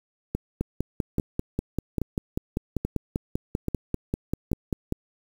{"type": "two click trains", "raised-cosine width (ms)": 3, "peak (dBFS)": [-12, -13], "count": [23, 6], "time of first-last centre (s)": [[0.61, 4.924], [0.35, 4.517]], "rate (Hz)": [5.1, 1.2], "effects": ["7-bit"]}